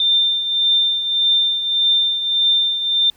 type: tone with tremolo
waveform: sine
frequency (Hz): 3590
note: A7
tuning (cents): +34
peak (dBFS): -11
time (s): 0-3.1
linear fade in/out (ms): 2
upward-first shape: triangle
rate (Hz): 1.7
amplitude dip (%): 65
effects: pink hiss -54 dBFS RMS until 3.16 s